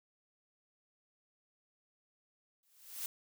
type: noise with exponential growth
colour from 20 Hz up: blue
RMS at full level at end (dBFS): -37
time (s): 2.63-3.06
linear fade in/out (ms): 1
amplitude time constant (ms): 92
effects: none